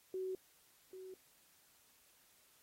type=tone with echo; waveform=sine; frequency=375 Hz; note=F#4; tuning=23 cents sharp; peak=-38 dBFS; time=0.14-0.35 s; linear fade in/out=2 ms; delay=790 ms; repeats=1; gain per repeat=-10 dB; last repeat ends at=1.14 s; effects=white hiss -69 dBFS RMS until 2.62 s + AAC 48 kbps